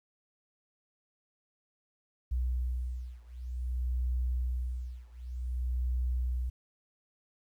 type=beating tone pair; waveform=sine; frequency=61.74 / 62.28 Hz; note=B1 / B1; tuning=0 / +15 cents; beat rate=0.54 Hz; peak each=-33 / -34 dBFS; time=2.31-6.5 s; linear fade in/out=10 ms; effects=11-bit